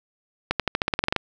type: accelerating click train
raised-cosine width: 0.3 ms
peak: -5 dBFS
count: 12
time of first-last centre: 0.51-1.163 s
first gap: 87 ms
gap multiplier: 0.92
effects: none

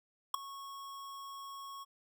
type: tone with ADSR envelope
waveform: square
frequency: 1101 Hz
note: C#6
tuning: 12 cents flat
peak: -25 dBFS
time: 0.34-1.85 s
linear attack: 4 ms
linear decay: 6 ms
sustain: -20 dB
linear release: 26 ms
effects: none

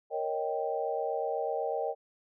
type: chord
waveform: sine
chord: Eb dominant seventh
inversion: second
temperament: equal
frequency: 466.2 / 554.4 / 622.3 / 784 Hz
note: Bb4 / Db5 / Eb5 / G5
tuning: 0 / 0 / 0 / 0 cents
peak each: -34 / -36 / -35 / -35 dBFS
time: 0.1-1.95 s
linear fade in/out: 50 ms
effects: none

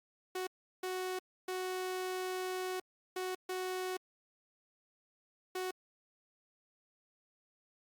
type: tone bursts at uneven times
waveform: sawtooth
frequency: 370 Hz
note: F#4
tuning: in tune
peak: -32 dBFS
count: 6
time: 0.35-0.47 / 0.83-1.19 / 1.48-2.8 / 3.16-3.35 / 3.49-3.97 / 5.55-5.71 s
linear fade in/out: 5 ms
effects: Opus 48 kbps

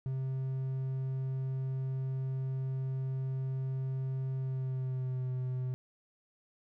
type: tone with pitch glide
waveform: triangle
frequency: 132.2 to 127.7 Hz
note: C3 to C3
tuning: +18 to -42 cents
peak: -30 dBFS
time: 0.06-5.74 s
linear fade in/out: 0 ms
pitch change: -60 cents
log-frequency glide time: 4.37-5.31 s
effects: none

